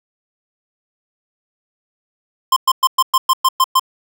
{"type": "tone bursts", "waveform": "square", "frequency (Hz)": 1048, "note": "C6", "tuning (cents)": 2, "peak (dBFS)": -10, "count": 9, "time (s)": [2.52, 3.796], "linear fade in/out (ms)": 5, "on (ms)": 44, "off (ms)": 110, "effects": []}